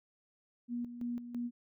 sine tone with tremolo, 240.3 Hz, B3, 47 cents flat, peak -34 dBFS, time 0.68-1.51 s, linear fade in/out 50 ms, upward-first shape square, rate 3 Hz, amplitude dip 65%, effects none

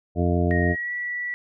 harmonic tone, 87.31 Hz, F2, in tune, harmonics 1 / 2 / 3 / 4 / 5 / 7 / 8, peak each -22 / -25 / -27 / -28 / -29 / -30 / -31 dBFS, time 0.15-0.76 s, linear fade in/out 50 ms
sine tone with pitch glide, 1871 to 1950.5 Hz, A#6 to B6, +6 to -22 cents, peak -26 dBFS, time 0.51-1.34 s, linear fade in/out 0 ms, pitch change +72 cents, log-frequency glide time 0.66-0.92 s
effects none

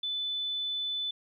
sine tone, 3500 Hz, A7, 10 cents flat, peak -30 dBFS, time 0.03-1.11 s, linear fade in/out 5 ms, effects 12-bit

